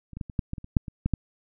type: clicks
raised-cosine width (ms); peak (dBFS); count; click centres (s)
5; -30 / -24 / -19 / -26 / -12 / -18 / -24 / -28 / -6 / -23 / -12 / -11; 12; 0.133 / 0.17 / 0.212 / 0.298 / 0.392 / 0.534 / 0.582 / 0.644 / 0.768 / 0.882 / 1.06 / 1.137
effects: none